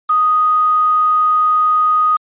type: tone with quantisation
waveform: sine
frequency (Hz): 1244.5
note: D#6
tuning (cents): 0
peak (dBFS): -10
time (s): 0.09-2.17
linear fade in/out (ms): 10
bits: 5
effects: resampled to 8000 Hz